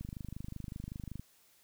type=click train; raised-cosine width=5 ms; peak=-29 dBFS; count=31; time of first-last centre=0.01-1.196 s; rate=25.3 Hz; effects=white hiss -66 dBFS RMS until 1.63 s